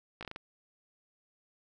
slowing click train, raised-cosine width 0.3 ms, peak -25 dBFS, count 6, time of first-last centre 0.21-0.361 s, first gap 17 ms, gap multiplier 1.29, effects none

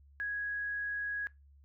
sine tone, 1661.2 Hz, G#6, in tune, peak -33 dBFS, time 0.2-1.27 s, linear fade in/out 0 ms, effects noise-tail reverb RT60 0.2 s tail -20 dB re dry + added 70 Hz sine -57 dBFS peak until 1.64 s

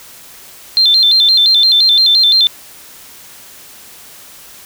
sine tone with vibrato, 3846 Hz, B7, 47 cents flat, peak -6 dBFS, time 0.77-2.47 s, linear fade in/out 0 ms, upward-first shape square, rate 5.8 Hz, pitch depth 140 cents each way, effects white hiss -37 dBFS RMS until 4.65 s

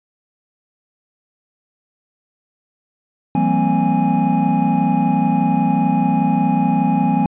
triangle tone cluster, 167.8 / 192.9 / 229.8 / 261.2 / 828 Hz, E3 / G3 / A#3 / C4 / G#5, +31 / -28 / -25 / -3 / -5 cents, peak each -18 dBFS, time 3.35-7.26 s, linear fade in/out 2 ms, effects resampled to 8000 Hz

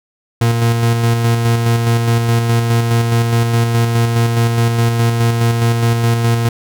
40% pulse tone with tremolo, 116.54 Hz, A#2, in tune, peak -9 dBFS, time 0.41-6.49 s, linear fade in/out 5 ms, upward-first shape square, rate 4.8 Hz, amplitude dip 35%, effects none

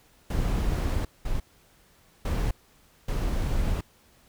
brown noise bursts at uneven times, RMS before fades -26 dBFS, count 4, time 0.3-1.05 / 1.25-1.4 / 2.25-2.51 / 3.08-3.81 s, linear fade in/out 5 ms, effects pink hiss -60 dBFS RMS until 4.28 s

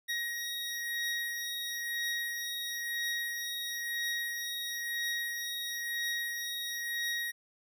25% pulse beating tone pair, 1887 / 1888 Hz, A#6 / A#6, +21 / +22 cents, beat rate 1 Hz, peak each -37 / -31 dBFS, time 0.08-7.32 s, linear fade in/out 20 ms, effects none

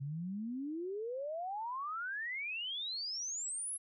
sine exponential sweep, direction up, 133.3 to 11175 Hz, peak -37 dBFS, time 0-3.78 s, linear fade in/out 20 ms, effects none

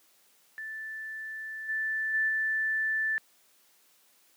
sine tone with level steps, 1760 Hz, A6, in tune, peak -36 / -28 / -24 / -26 dBFS, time 0.58-3.18 s, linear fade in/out 0 ms, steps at 1.68 / 2.13 / 2.28 s, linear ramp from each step 20 ms, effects white hiss -64 dBFS RMS until 4.36 s + high-pass 200 Hz 12 dB/octave

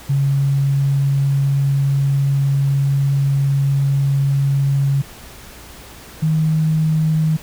sine tone pair in turn, 138.59 / 157.01 Hz, C#3 / D#3, 0 / +16 cents, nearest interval major second, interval 216 cents, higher second, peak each -13 dBFS, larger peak neither, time 0.09-5.02 / 6.22-7.37 s, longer first, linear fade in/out 10 ms, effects added 59 Hz sine -45 dBFS peak until 7.42 s + pink hiss -39 dBFS RMS until 7.42 s

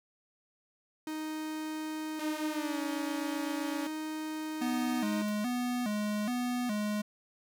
45% pulse tone, 311.1 Hz, D#4, in tune, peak -35 dBFS, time 1.07-5.22 s, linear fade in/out 2 ms
sawtooth tone with pitch glide, 305.4 to 283.3 Hz, D#4 to C#4, -32 to +38 cents, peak -31 dBFS, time 2.19-3.87 s, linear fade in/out 5 ms, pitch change -130 cents, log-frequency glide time 2.5-2.8 s
square tone with vibrato, 227.1 Hz, A#3, 45 cents flat, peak -31 dBFS, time 4.61-7.02 s, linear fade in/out 10 ms, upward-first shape square, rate 1.2 Hz, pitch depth 140 cents each way
white noise with exponential decay, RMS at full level -45 dBFS, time 5.28-5.36 s, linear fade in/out 2 ms, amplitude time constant 17 ms
effects none

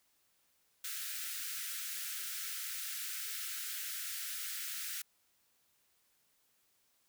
white high-pass noise, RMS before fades -41 dBFS, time 0.84-5.02 s, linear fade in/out 5 ms, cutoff 1300 Hz, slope 96 dB/octave, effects white hiss -74 dBFS RMS until 7.08 s

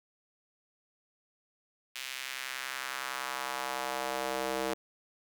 square tone with high-pass filter sweep, 65.41 Hz, C2, in tune, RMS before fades -36 dBFS, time 1.95-4.74 s, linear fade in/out 5 ms, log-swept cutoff 2600 to 420 Hz, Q 1.4, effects none

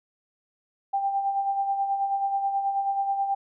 sine tone with tremolo, 790 Hz, G5, 13 cents sharp, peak -21 dBFS, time 0.93-3.35 s, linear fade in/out 10 ms, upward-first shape sine, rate 9.3 Hz, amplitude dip 50%, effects none

